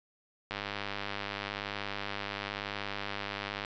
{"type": "click train", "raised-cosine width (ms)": 0.3, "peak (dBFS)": -19, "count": 318, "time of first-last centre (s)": [0.51, 3.649], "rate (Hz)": 101, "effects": ["resampled to 16000 Hz"]}